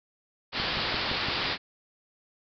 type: low-pass noise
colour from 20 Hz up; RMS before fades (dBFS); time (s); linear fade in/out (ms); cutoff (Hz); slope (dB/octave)
white; -30; 0.52-1.58; 50; 4900; 96
type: click train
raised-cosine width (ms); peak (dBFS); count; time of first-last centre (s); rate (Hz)
3; -23; 5; 0.6-1.286; 5.83
effects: none